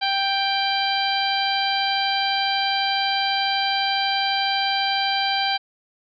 harmonic tone with a mistuned harmonic, 786 Hz, G5, 4 cents sharp, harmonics 1 / 2 / 3 / 4 / 5 / 6, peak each -23 / -28 / -29 / -27 / -28 / -29 dBFS, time 0.01-5.58 s, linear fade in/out 20 ms, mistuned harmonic 5, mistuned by +19 cents, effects none

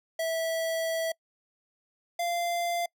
square tone pair in turn, 654 / 691.5 Hz, E5 / F5, -14 / -17 cents, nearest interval minor second, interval 97 cents, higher second, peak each -28 dBFS, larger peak neither, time 0.19-1.12 / 2.19-2.86 s, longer first, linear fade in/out 5 ms, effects noise-tail reverb RT60 0.1 s tail -26 dB re dry

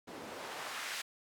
white noise with band-pass filter sweep, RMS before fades -43 dBFS, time 0.07-1.02 s, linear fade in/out 10 ms, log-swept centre 270 to 2300 Hz, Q 0.81, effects none

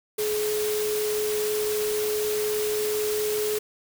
sine tone in noise, 424.2 Hz, G#4, 37 cents sharp, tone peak -24 dBFS, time 0.18-3.59 s, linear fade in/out 10 ms, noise white, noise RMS -32 dBFS, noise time 0.18-3.59 s, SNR +5 dB, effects none

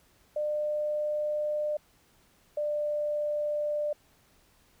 sine tone pair in turn, 600 / 594.5 Hz, D5 / D5, +37 / +21 cents, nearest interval unison, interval 16 cents, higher first, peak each -27 dBFS, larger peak neither, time 0.36-1.77 / 2.57-3.93 s, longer first, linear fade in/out 5 ms, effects pink hiss -64 dBFS RMS until 4.8 s

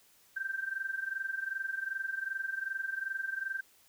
sine tone with amplitude modulation, 1568 Hz, G6, in tune, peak -30 dBFS, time 0.36-3.61 s, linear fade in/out 10 ms, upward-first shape sine, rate 22.6 Hz, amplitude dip 80%, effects white hiss -64 dBFS RMS until 3.88 s

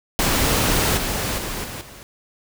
pink noise with level steps, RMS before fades -19 / -24 / -28 / -32 / -41 dBFS, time 0.19-2.03 s, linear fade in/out 0 ms, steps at 0.97 / 1.38 / 1.64 / 1.81 s, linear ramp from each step 2 ms, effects none

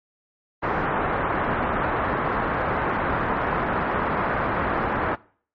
white low-pass noise, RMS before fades -24 dBFS, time 0.62-5.16 s, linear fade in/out 20 ms, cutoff 1500 Hz, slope 24 dB/octave, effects noise-tail reverb RT60 0.5 s tail -22 dB re dry + MP3 32 kbps

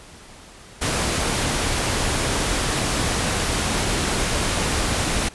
pink noise, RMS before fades -22 dBFS, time 0.81-5.29 s, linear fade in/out 10 ms, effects pink hiss -44 dBFS RMS until 5.34 s + resampled to 24000 Hz

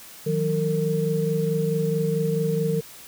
sine tone cluster, 159.5 / 184.1 / 455.1 Hz, D#3 / F#3 / A#4, +43 / -8 / -42 cents, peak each -24 / -28 / -24 dBFS, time 0.26-2.81 s, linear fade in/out 10 ms, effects white hiss -44 dBFS RMS until 3.07 s

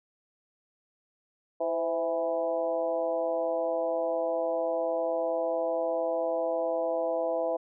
harmonic tone with a mistuned harmonic, 164.81 Hz, E3, in tune, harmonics 2 / 3 / 4 / 5 / 6, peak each -38 / -30 / -29 / -38 / -42 dBFS, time 1.6-7.57 s, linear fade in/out 10 ms, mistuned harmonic 3, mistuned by +54 cents, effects none

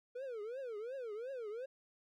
triangle tone with vibrato, 475.1 Hz, A#4, 33 cents sharp, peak -39 dBFS, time 0.15-1.66 s, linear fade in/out 10 ms, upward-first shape triangle, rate 2.8 Hz, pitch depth 280 cents each way, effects none

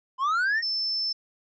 triangle linear sweep, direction up, 1007 to 1900 Hz, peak -20 dBFS, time 0.18-0.63 s, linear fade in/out 50 ms
sine tone, 5290 Hz, E8, 5 cents sharp, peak -25 dBFS, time 0.62-1.13 s, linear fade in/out 10 ms
effects resampled to 16000 Hz

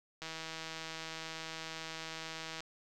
click train, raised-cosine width 0.2 ms, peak -25 dBFS, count 385, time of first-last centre 0.22-2.605 s, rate 161 Hz, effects none

